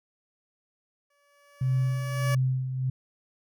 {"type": "tone with exponential growth", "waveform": "15% pulse", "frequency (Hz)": 573, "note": "D5", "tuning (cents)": -43, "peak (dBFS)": -22, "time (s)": [1.1, 2.35], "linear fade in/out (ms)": 5, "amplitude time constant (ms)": 270}
{"type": "tone with tremolo", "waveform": "sine", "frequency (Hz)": 129.8, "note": "C3", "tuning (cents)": -13, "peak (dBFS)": -21, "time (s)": [1.61, 2.9], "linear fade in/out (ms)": 5, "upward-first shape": "sine", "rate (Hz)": 1.6, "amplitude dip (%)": 60}
{"effects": []}